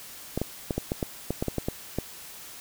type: clicks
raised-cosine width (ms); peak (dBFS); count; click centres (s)
2; -13; 12; 0.376 / 0.416 / 0.708 / 0.78 / 0.919 / 1.028 / 1.306 / 1.425 / 1.483 / 1.583 / 1.685 / 1.986
effects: white hiss -44 dBFS RMS until 2.6 s